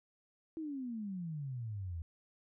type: exponential sweep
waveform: sine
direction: down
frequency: 329.6 to 79.5 Hz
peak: -38 dBFS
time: 0.57-2.02 s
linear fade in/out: 0 ms
effects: none